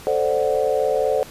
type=chord; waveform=sine; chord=D dominant seventh; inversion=second; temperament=equal; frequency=440 / 523.3 / 587.3 / 740 Hz; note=A4 / C5 / D5 / F#5; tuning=0 / 0 / 0 / 0 cents; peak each=-22 / -21 / -23 / -26 dBFS; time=0.07-1.23 s; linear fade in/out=0 ms; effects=pink hiss -41 dBFS RMS until 1.3 s + resampled to 32000 Hz